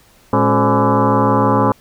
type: tone with frequency modulation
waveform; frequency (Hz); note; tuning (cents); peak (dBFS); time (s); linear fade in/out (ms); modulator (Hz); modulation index
sine; 366.8; F#4; -15; -10; 0.33-1.72; 2; 160; 5.1
effects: pink hiss -50 dBFS RMS until 1.8 s